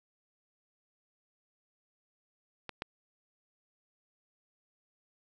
clicks, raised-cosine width 0.3 ms, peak -23 / -19 dBFS, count 2, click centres 2.693 / 2.821 s, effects none

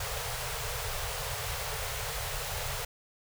pink band-stop noise, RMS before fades -35 dBFS, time 0-2.85 s, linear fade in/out 5 ms, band 150 to 420 Hz, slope 96 dB/octave, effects none

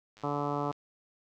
click train, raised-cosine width 0.2 ms, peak -37 dBFS, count 60, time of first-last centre 0.17-0.727 s, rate 106 Hz
harmonic tone, 144.7 Hz, D3, 25 cents flat, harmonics 1 / 2 / 3 / 4 / 5 / 6 / 7 / 8 / 9, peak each -37 / -36 / -37 / -39 / -38 / -39 / -39 / -40 / -42 dBFS, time 0.23-0.72 s, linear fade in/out 10 ms
effects none

